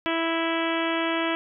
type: harmonic tone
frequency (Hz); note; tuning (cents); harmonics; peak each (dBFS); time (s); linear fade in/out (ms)
329.6; E4; 0; 1 / 2 / 3 / 4 / 5 / 6 / 7 / 8 / 9 / 10; -27 / -30 / -32 / -33 / -34 / -35 / -35 / -36 / -37 / -37; 0.06-1.35; 0
effects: none